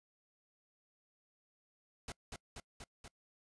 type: noise with echo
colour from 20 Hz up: pink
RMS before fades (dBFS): -44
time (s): 2.08-2.12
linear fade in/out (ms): 2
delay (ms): 240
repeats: 4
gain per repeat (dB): -2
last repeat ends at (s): 3.08
effects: noise-tail reverb RT60 0.1 s tail -25 dB re dry + resampled to 22050 Hz